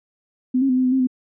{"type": "tone with pitch steps", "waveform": "sine", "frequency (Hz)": [253.9, 271.1, 254, 257.1, 253.1, 264, 254.4], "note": ["B3", "C#4", "B3", "C4", "B3", "C4", "C4"], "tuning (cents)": [48, -38, 49, -30, 43, 16, -48], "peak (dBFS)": -15, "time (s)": [0.54, 1.072], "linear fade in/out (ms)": 10, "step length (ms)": 76, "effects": []}